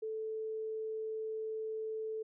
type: tone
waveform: sine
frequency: 438.7 Hz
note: A4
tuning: 5 cents flat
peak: -36 dBFS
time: 0.02-2.23 s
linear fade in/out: 10 ms
effects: none